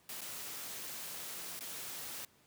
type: noise with dropouts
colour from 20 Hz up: white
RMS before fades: -44 dBFS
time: 0.09-2.25 s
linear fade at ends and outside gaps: 2 ms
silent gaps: 0.209-0.215 / 1.593-1.607 s
effects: pink hiss -67 dBFS RMS until 2.46 s + high-pass 100 Hz 12 dB/octave